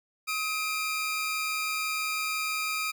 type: tone pair together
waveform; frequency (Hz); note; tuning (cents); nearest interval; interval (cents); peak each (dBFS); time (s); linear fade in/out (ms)
sawtooth; 1268 / 2390; D#6 / D7; +32 / +30; major seventh; 1098; -29 / -27; 0.27-2.92; 20
effects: none